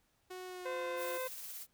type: tone with pitch glide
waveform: sawtooth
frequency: 367.8 to 353.4 Hz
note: F#4 to F4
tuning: -10 to +21 cents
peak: -40 dBFS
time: 0.3-1.18 s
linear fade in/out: 10 ms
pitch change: -69 cents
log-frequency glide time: 0.46-0.88 s
type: harmonic tone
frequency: 515 Hz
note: C5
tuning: 28 cents flat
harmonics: 1 / 2 / 3 / 4 / 5 / 7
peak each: -38 / -44 / -48 / -50 / -52 / -55 dBFS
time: 0.65-1.28 s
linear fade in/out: 10 ms
type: noise with tremolo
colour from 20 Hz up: blue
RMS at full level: -45 dBFS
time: 0.96-1.67 s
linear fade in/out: 50 ms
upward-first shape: sine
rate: 17 Hz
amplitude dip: 25%
effects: pink hiss -75 dBFS RMS until 1.73 s